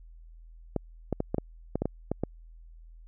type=clicks; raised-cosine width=2 ms; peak=-14 dBFS; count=10; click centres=0.763 / 1.127 / 1.204 / 1.345 / 1.383 / 1.756 / 1.82 / 1.856 / 2.116 / 2.236 s; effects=added 41 Hz sine -47 dBFS peak until 3.07 s